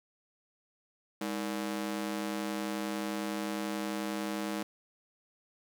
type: ring-modulated tone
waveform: sawtooth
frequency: 261.6 Hz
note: C4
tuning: in tune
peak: -26 dBFS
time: 1.21-4.63 s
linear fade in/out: 5 ms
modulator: 55.6 Hz
effects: none